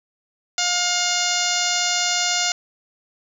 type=harmonic tone; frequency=711 Hz; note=F5; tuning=31 cents sharp; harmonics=1 / 2 / 3 / 4 / 5 / 6 / 7 / 8 / 9 / 10; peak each=-28 / -28 / -28 / -28 / -28 / -28 / -28 / -28 / -28 / -28 dBFS; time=0.58-2.52 s; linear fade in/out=2 ms; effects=8-bit